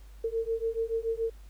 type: beating tone pair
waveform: sine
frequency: 450.4 / 457.4 Hz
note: A4 / A#4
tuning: +40 / -33 cents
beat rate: 7 Hz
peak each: -31 dBFS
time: 0.24-1.3 s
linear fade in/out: 5 ms
effects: added 50 Hz sine -46 dBFS peak until 1.49 s + pink hiss -62 dBFS RMS until 1.49 s